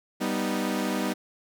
sawtooth chord, G augmented, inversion none, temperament equal, 196 / 246.9 / 311.1 Hz, G3 / B3 / D#4, 0 / 0 / 0 cents, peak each -26 / -26 / -27 dBFS, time 0.2-1.14 s, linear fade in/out 20 ms, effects none

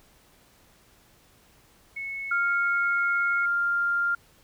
sine tone with pitch glide, 2199 to 2185 Hz, C#7 to C#7, -14 to -26 cents, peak -31 dBFS, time 1.96-3.46 s, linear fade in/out 10 ms, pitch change -12 cents, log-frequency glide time 2.48-3.07 s
sine tone, 1396.9 Hz, F6, in tune, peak -22 dBFS, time 2.31-4.15 s, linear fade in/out 5 ms
effects pink hiss -59 dBFS RMS until 4.43 s

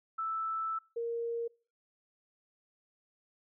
sine tone pair in turn, 1318.5 / 466.2 Hz, E6 / A#4, 0 / 0 cents, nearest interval octave + tritone, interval 1800 cents, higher first, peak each -32 / -32 dBFS, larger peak neither, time 0.18-0.79 / 0.96-1.48 s, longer first, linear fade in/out 10 ms, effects noise-tail reverb RT60 0.4 s tail -26 dB re dry

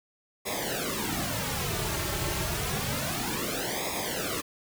pink noise with flanger, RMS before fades -31 dBFS, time 0.45-4.42 s, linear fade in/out 20 ms, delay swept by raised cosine 0.67 to 4.17 ms, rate 0.29 Hz, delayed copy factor -1, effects none

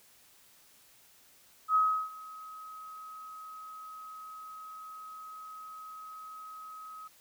sine tone with ADSR envelope, 1271 Hz, D#6, 36 cents sharp, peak -21 dBFS, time 1.68-7.08 s, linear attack 71 ms, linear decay 340 ms, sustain -22 dB, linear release 10 ms, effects white hiss -61 dBFS RMS until 7.2 s

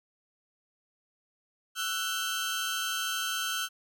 sawtooth tone cluster, 1335 / 1488 / 3161 Hz, E6 / F#6 / G7, +22 / +9 / +14 cents, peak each -31 dBFS, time 1.75-3.69 s, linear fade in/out 50 ms, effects none

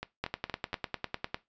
two click trains, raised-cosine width 0.3 ms, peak -20 / -15 dBFS, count 4 / 12, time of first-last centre 0.03-0.731 / 0.24-1.344 s, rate 4.28 / 9.96 Hz, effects noise-tail reverb RT60 0.2 s tail -18 dB re dry + resampled to 16000 Hz

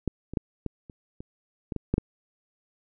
clicks, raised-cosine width 3 ms, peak -13 / -23 / -12 / -17 / -30 / -26 / -18 / -17 / -10 / -10 dBFS, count 10, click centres 0.077 / 0.336 / 0.372 / 0.663 / 0.898 / 1.205 / 1.722 / 1.763 / 1.94 / 1.981 s, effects none

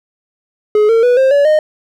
triangle tone with pitch steps, 422.4 / 455.3 / 490.8 / 529.1 / 570.4 / 614.9 Hz, G#4 / A#4 / B4 / C5 / C#5 / D#5, +29 / -41 / -11 / +19 / +49 / -21 cents, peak -5 dBFS, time 0.75-1.59 s, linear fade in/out 2 ms, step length 140 ms, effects none

